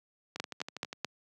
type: two click trains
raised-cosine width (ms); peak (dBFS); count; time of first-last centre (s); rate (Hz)
0.2; -22 / -15; 8 / 4; 0.36-0.929 / 0.4-1.047; 12.3 / 4.64
effects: high-pass 150 Hz 12 dB/octave